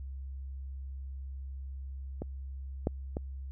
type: clicks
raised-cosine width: 2 ms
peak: -22 / -15 / -21 dBFS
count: 3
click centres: 2.22 / 2.871 / 3.169 s
effects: added 67 Hz sine -38 dBFS peak until 3.51 s